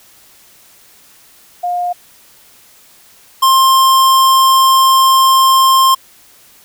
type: tone pair in turn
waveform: sine / square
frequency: 710 / 1058 Hz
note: F5 / C6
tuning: +28 / +19 cents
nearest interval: perfect fifth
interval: 691 cents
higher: second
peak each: -14 / -7 dBFS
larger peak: second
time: 1.63-1.93 / 3.42-5.95 s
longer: second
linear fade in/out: 10 ms
effects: white hiss -45 dBFS RMS until 6.64 s